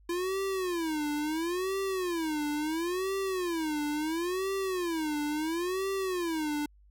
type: tone with vibrato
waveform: square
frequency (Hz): 339.1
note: E4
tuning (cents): +49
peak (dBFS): -30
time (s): 0.09-6.66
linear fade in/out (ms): 5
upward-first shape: sine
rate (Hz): 0.73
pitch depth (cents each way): 240
effects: added 50 Hz sine -56 dBFS peak until 6.9 s